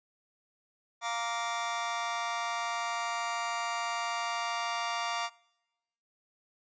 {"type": "chord", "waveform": "sawtooth", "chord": "Bb major", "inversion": "second", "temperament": "just", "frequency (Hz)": [699.2, 932.3, 1165.4], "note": ["F5", "Bb5", "D6"], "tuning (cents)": [2, 0, -14], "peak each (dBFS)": -32, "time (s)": [1.01, 5.3], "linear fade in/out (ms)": 50, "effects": ["noise-tail reverb RT60 1.0 s tail -24 dB re dry", "resampled to 16000 Hz"]}